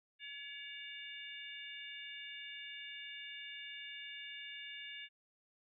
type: harmonic tone with a mistuned harmonic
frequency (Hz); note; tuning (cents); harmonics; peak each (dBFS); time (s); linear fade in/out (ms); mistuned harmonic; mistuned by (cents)
566; C#5; +36; 3 / 4 / 5 / 6; -52 / -51 / -49 / -53; 0.19-5.09; 50; 6; +88
effects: none